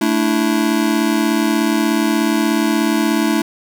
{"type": "chord", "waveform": "square", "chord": "A suspended fourth", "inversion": "none", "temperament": "just", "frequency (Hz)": [220, 293.3, 330], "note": ["A3", "D4", "E4"], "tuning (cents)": [0, -2, 2], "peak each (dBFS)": -19, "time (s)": [0.01, 3.42], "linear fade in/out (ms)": 5, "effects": []}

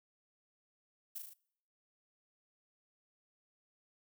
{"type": "noise with echo", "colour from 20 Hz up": "violet", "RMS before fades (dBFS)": -42, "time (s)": [1.15, 1.19], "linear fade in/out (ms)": 10, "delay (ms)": 37, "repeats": 4, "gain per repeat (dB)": -3, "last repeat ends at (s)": 1.338, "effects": ["noise-tail reverb RT60 0.7 s tail -25 dB re dry"]}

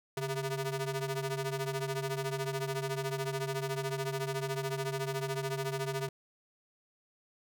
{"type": "ring-modulated tone", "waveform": "sawtooth", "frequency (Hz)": 269.8, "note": "C#4", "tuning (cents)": -47, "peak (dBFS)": -26, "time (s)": [0.17, 6.09], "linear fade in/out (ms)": 5, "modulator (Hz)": 128, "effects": []}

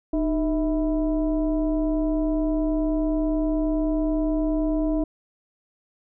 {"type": "tone with frequency modulation", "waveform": "sine", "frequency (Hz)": 306.3, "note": "D#4", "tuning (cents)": -27, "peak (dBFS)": -20, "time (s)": [0.13, 5.04], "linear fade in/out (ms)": 5, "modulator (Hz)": 341, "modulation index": 0.81, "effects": []}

